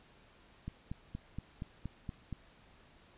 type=click train; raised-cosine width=5 ms; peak=-27 dBFS; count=8; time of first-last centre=0.68-2.327 s; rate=4.25 Hz; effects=pink hiss -62 dBFS RMS until 3.17 s + resampled to 8000 Hz